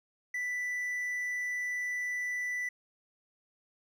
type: tone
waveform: triangle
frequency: 1979 Hz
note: B6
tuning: 3 cents sharp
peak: -30 dBFS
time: 0.34-2.69 s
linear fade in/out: 5 ms
effects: none